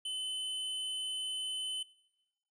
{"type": "tone", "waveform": "square", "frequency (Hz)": 3035, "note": "F#7", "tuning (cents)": 43, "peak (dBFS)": -36, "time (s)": [0.05, 1.83], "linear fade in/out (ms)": 5, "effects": ["noise-tail reverb RT60 1.0 s tail -22 dB re dry", "resampled to 22050 Hz"]}